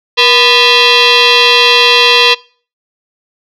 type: tone with frequency modulation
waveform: sine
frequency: 261.6 Hz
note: C4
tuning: in tune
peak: -3 dBFS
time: 0.17-2.35 s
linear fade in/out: 20 ms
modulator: 741 Hz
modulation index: 5.5
effects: noise-tail reverb RT60 0.4 s tail -23 dB re dry + tanh soft clip ceiling 0 dBFS